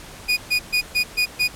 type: tone bursts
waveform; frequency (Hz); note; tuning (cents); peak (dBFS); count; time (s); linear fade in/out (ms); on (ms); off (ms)
30% pulse; 2464; D#7; -17; -14; 6; 0.28-1.482; 20; 92; 130
effects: pink hiss -40 dBFS RMS until 1.55 s + low-pass 12000 Hz 12 dB/octave